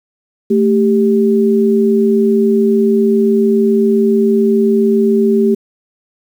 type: tone pair together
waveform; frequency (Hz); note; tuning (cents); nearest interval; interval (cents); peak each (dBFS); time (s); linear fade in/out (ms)
sine; 221.1 / 393.9; A3 / G4; +9 / +8; minor seventh; 999; -11; 0.5-5.55; 10
effects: 7-bit